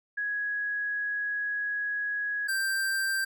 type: tone pair in turn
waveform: sine / square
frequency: 1667 / 1573.4 Hz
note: G#6 / G6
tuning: +6 / +6 cents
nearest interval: minor second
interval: 100 cents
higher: first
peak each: -28 / -27 dBFS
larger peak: second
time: 0.17-2.48 / 2.48-3.25 s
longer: first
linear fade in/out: 10 ms
effects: none